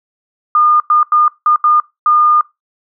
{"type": "tone bursts at uneven times", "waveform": "sine", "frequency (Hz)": 1215, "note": "D#6", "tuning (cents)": -42, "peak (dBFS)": -7, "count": 6, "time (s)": [[0.55, 0.8], [0.9, 1.03], [1.12, 1.28], [1.46, 1.56], [1.64, 1.8], [2.06, 2.41]], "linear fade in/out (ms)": 2, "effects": ["noise-tail reverb RT60 0.2 s tail -20 dB re dry"]}